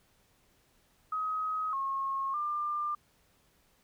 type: tone with pitch steps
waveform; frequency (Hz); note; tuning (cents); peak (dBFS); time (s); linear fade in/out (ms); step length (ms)
sine; 1265 / 1085 / 1195; D#6 / C#6 / D6; +28 / -37 / +30; -30; 1.12-2.95; 5; 610
effects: pink hiss -68 dBFS RMS until 3.83 s